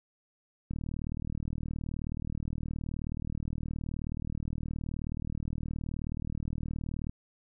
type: click train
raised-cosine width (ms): 5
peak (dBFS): -23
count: 250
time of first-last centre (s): 0.71-7.095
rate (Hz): 39
effects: none